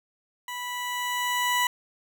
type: tone with level ramp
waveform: 20% pulse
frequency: 984 Hz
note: B5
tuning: 7 cents flat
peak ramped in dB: -28 to -16 dBFS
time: 0.48-1.67 s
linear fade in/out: 2 ms
effects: none